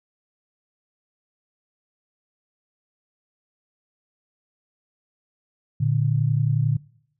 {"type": "tone pair together", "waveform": "sine", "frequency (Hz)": [115.63, 146.83], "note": ["A#2", "D3"], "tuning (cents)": [-14, 0], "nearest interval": "major third", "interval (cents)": 414, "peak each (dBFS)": -21, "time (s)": [5.8, 6.77], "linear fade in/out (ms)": 10, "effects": ["noise-tail reverb RT60 0.7 s tail -23 dB re dry"]}